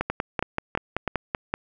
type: two click trains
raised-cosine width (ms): 0.5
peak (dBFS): -10 / -9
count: 4 / 9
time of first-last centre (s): 0.1-1.077 / 0.01-1.54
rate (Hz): 3.07 / 5.23
effects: none